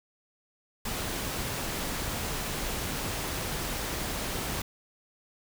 pink noise, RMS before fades -33 dBFS, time 0.85-4.62 s, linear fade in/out 5 ms, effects none

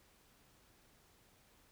silence, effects pink hiss -68 dBFS RMS until 1.71 s

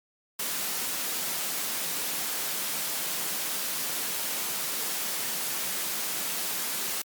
white high-pass noise, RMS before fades -31 dBFS, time 0.39-7.02 s, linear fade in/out 5 ms, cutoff 140 Hz, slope 48 dB/octave, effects Opus 48 kbps

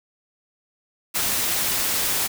white noise, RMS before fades -23 dBFS, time 1.14-2.28 s, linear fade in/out 20 ms, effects none

